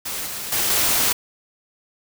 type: noise with level steps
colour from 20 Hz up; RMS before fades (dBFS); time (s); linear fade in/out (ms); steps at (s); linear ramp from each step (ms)
white; -28 / -30 / -21 / -19; 0.05-1.13; 10; 0.26 / 0.52 / 0.7; 5
effects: none